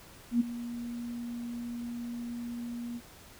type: tone with ADSR envelope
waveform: sine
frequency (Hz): 237.9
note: A#3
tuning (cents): +35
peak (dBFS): -20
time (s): 0.31-3.01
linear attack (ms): 93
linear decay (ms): 15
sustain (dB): -15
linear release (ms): 43
effects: pink hiss -53 dBFS RMS until 3.39 s